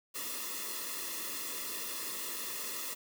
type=noise with comb filter; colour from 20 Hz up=white; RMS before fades=-39 dBFS; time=0.14-2.95 s; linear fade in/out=20 ms; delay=1.3 ms; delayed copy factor=-1; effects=high-pass 200 Hz 12 dB/octave